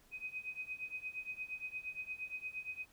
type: tone with tremolo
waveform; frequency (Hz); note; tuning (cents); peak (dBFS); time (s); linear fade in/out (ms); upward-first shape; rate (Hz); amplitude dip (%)
sine; 2513; D#7; +17; -37; 0.11-2.86; 50; triangle; 8.6; 95
effects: pink hiss -67 dBFS RMS until 2.92 s